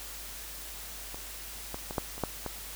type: clicks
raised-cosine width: 1 ms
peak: -28 / -22 / -23 / -14 / -28 / -14 / -20 dBFS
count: 7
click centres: 1.145 / 1.744 / 1.909 / 1.982 / 2.18 / 2.237 / 2.463 s
effects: added 50 Hz sine -48 dBFS peak until 2.75 s + white hiss -43 dBFS RMS until 2.75 s